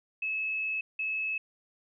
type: tone bursts at uneven times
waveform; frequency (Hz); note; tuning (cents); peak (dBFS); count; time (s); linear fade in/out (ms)
sine; 2592; E7; -30; -29; 2; 0.22-0.81 / 0.99-1.38; 5
effects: none